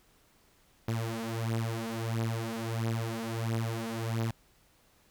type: beating tone pair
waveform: sawtooth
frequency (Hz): 113.1 / 114.6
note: A2 / A#2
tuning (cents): +48 / -29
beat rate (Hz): 1.5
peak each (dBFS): -30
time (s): 0.88-4.31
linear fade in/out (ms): 5
effects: pink hiss -65 dBFS RMS until 5.1 s